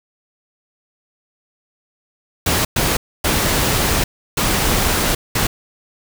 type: noise bursts at uneven times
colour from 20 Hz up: pink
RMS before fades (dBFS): -17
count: 5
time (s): 2.46-2.65 / 2.76-2.97 / 3.24-4.04 / 4.37-5.15 / 5.35-5.47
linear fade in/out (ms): 5
effects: none